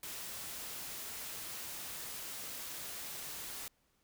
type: noise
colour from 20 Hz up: white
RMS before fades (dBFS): -44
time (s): 0.03-3.68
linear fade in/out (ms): 2
effects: pink hiss -75 dBFS RMS until 4.03 s